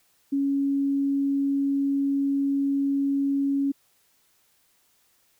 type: tone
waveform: sine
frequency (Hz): 277.8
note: C#4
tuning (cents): +4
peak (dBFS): -21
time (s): 0.32-3.72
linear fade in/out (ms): 10
effects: white hiss -65 dBFS RMS until 5.39 s